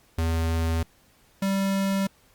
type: tone pair in turn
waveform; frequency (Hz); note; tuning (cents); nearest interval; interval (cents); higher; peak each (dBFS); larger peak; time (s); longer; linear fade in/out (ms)
square; 82 / 195.03; E2 / G3; -9 / -9; octave + minor third; 1500; second; -23; neither; 0.18-0.83 / 1.42-2.07; neither; 5
effects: pink hiss -60 dBFS RMS until 2.34 s + Opus 48 kbps